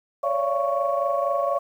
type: tone cluster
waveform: sine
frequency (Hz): 554 / 578 / 683 / 1110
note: C#5 / D5 / F5 / C#6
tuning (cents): -1 / -28 / -39 / +2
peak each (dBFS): -26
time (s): 0.23-1.59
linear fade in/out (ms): 10
effects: tanh soft clip ceiling -10 dBFS + 9-bit